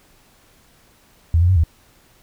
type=tone with pitch steps; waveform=sine; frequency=82.8 / 87.8 / 93.5 / 80.4 Hz; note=E2 / F2 / F#2 / E2; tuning=+8 / +10 / +19 / -43 cents; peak=-11 dBFS; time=1.34-1.636 s; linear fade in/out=0 ms; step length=74 ms; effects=pink hiss -54 dBFS RMS until 2.22 s